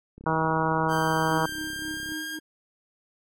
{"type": "click train", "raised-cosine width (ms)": 3, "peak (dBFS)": -32, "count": 66, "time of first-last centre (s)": [0.18, 2.12], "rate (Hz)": 33.5}
{"type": "harmonic tone", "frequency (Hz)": 159.9, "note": "D#3", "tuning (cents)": 48, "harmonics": [1, 2, 3, 4, 5, 6, 7, 8, 9], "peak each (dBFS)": [-29, -31, -31, -33, -31, -28, -32, -34, -33], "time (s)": [0.26, 1.46], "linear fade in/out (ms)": 2}
{"type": "tone with pitch glide", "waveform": "sawtooth", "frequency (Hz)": [1568, 1613.9], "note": ["G6", "G6"], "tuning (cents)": [0, 50], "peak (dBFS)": -29, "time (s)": [0.88, 2.4], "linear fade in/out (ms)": 50, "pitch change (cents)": 50, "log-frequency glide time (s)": [1.17, 2.24]}
{"type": "tone with tremolo", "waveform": "triangle", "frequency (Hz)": 311.1, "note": "D#4", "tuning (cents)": 0, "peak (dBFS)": -31, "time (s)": [1.3, 2.39], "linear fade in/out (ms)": 2, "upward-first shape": "sine", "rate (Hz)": 3.8, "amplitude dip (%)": 75}
{"effects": []}